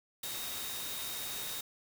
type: tone in noise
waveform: sine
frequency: 3729 Hz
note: A#7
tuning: in tune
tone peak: -44 dBFS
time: 0.23-1.61 s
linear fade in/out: 5 ms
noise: white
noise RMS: -40 dBFS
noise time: 0.23-1.61 s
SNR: -7 dB
effects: none